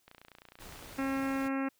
click train, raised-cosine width 0.3 ms, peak -35 dBFS, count 27, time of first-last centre 0.08-0.961 s, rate 29.5 Hz
pink noise, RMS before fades -49 dBFS, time 0.59-1.49 s, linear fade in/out 20 ms
harmonic tone, 270 Hz, C#4, 45 cents flat, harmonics 1 / 2 / 3 / 4 / 5 / 6 / 7 / 8 / 9 / 10, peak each -31 / -40 / -43 / -44 / -43 / -45 / -47 / -48 / -50 / -51 dBFS, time 0.98-1.69 s, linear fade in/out 10 ms
effects white hiss -72 dBFS RMS until 1.79 s

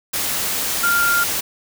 sine tone in noise, 1397 Hz, F6, in tune, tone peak -15 dBFS, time 0.83-1.24 s, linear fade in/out 10 ms, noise white, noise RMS -22 dBFS, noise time 0.13-1.41 s, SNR +4 dB, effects none

